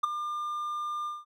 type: tone with ADSR envelope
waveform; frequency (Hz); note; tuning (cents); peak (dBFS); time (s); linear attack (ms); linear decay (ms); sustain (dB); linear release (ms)
triangle; 1200; D6; +37; -17; 0.03-1.25; 11; 10; -12; 190
effects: none